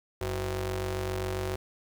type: ring-modulated tone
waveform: sawtooth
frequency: 140.2 Hz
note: C#3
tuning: 20 cents sharp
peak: -23 dBFS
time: 0.21-1.56 s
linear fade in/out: 5 ms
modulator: 234 Hz
effects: 9-bit